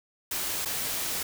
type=noise with dropouts; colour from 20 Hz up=white; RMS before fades=-31 dBFS; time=0.31-1.23 s; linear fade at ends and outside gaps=5 ms; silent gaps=0.65-0.656 s; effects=none

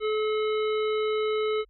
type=harmonic tone; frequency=430.1 Hz; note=A4; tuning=39 cents flat; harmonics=1 / 3 / 5 / 7 / 9; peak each=-24 / -34 / -38 / -41 / -43 dBFS; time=0-1.65 s; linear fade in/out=50 ms; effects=added 47 Hz sine -58 dBFS peak until 1.69 s

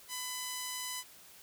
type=tone; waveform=5% pulse; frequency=1003 Hz; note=B5; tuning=26 cents sharp; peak=-25 dBFS; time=0.08-1.04 s; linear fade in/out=50 ms; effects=white hiss -56 dBFS RMS until 1.42 s

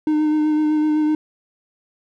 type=tone with vibrato; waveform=triangle; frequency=305.5 Hz; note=D#4; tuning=32 cents flat; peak=-13 dBFS; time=0.07-1.15 s; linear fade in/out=2 ms; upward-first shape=sine; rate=7.9 Hz; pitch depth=17 cents each way; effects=none

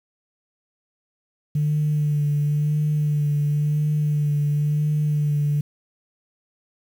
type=tone with vibrato; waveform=sine; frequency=148.5 Hz; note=D3; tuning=20 cents sharp; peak=-17 dBFS; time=1.55-5.61 s; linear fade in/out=5 ms; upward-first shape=sine; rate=0.96 Hz; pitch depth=25 cents each way; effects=tanh soft clip ceiling -14 dBFS + 8-bit

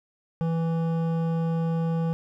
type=tone with hard clipping; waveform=sine; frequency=164.81 Hz; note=E3; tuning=in tune; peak=-25 dBFS; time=0.41-2.13 s; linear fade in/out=0 ms; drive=12 dB; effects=none

